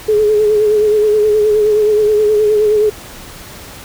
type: tone with vibrato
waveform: sine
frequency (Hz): 424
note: G#4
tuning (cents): +36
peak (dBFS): -8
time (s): 0.08-2.9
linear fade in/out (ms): 10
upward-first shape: sine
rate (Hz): 9.5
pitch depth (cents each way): 38
effects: pink hiss -33 dBFS RMS until 3.84 s